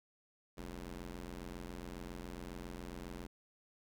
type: ring-modulated tone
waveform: 15% pulse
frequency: 87.3 Hz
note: F2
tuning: in tune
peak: -35 dBFS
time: 0.57-3.27 s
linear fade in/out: 10 ms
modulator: 120 Hz
effects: none